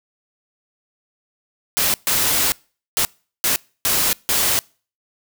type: noise bursts at uneven times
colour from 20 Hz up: white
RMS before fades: -18 dBFS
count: 6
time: 1.77-1.94 / 2.07-2.52 / 2.97-3.05 / 3.44-3.56 / 3.85-4.13 / 4.29-4.59 s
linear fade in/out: 0 ms
effects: noise-tail reverb RT60 0.4 s tail -26 dB re dry